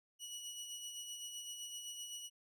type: tone with tremolo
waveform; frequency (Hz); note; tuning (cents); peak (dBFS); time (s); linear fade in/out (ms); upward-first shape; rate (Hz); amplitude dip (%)
20% pulse; 2929; F#7; -18; -38; 0.19-2.3; 50; sine; 7.8; 40
effects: none